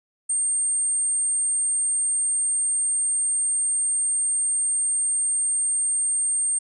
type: tone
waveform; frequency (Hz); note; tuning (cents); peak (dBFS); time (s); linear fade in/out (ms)
sine; 8670; C#9; -39; -20; 0.29-6.59; 10
effects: none